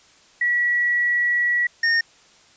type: tone pair in turn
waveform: sine / square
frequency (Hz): 1934 / 1837.7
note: B6 / A#6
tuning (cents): -37 / -25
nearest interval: minor second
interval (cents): 88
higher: first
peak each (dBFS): -17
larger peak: neither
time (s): 0.41-1.67 / 1.83-2.01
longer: first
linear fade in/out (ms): 5
effects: white hiss -53 dBFS RMS until 2.56 s + resampled to 16000 Hz